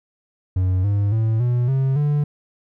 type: tone with pitch steps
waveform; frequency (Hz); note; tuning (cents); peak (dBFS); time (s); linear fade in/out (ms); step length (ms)
triangle; 92.5 / 101.46 / 111.28 / 122.05 / 133.87 / 146.83; F#2 / G#2 / A2 / B2 / C3 / D3; 0 / -40 / +20 / -20 / +40 / 0; -14; 0.56-2.24; 5; 280
effects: none